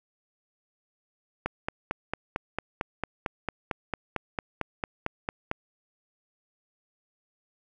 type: click train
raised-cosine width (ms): 0.5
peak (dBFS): -13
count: 19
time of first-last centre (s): 1.46-5.514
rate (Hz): 4.44
effects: none